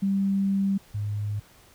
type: tone pair in turn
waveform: sine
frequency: 196 / 103.83 Hz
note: G3 / G#2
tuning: 0 / 0 cents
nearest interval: major seventh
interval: 1100 cents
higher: first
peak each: -21 / -26 dBFS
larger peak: first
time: 0.02-0.78 / 0.94-1.4 s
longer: first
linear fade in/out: 10 ms
effects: pink hiss -55 dBFS RMS until 1.74 s